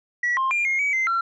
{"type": "tone with pitch steps", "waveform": "sine", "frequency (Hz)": [1937, 1058, 2398, 2140, 2271, 2075, 1360], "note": ["B6", "C6", "D7", "C7", "C#7", "C7", "F6"], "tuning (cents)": [-34, 19, 36, 38, 41, -15, -46], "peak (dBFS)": -18, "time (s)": [0.23, 1.21], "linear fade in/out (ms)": 5, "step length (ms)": 140, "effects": ["tanh soft clip ceiling -17 dBFS"]}